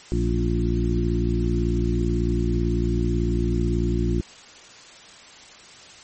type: harmonic tone with a mistuned harmonic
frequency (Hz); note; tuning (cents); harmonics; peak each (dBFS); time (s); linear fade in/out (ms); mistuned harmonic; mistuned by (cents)
58.1; A#1; -5; 1 / 2 / 3 / 4 / 5 / 6; -23 / -26 / -28 / -30 / -30 / -27; 0.12-4.21; 0; 4; -39
effects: white hiss -45 dBFS RMS until 6.03 s + MP3 32 kbps